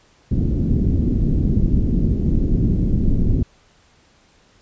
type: low-pass noise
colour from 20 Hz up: pink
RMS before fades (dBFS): -17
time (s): 0.31-3.43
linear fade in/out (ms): 5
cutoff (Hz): 300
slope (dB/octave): 24
effects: pink hiss -55 dBFS RMS until 4.61 s + resampled to 16000 Hz